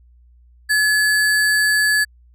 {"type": "tone with sample-and-hold", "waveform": "sine", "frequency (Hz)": 1707, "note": "G#6", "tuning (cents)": 47, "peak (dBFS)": -13, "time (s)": [0.69, 2.05], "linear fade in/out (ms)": 20, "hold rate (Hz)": 6300, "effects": ["added 60 Hz sine -47 dBFS peak until 2.34 s", "resampled to 32000 Hz"]}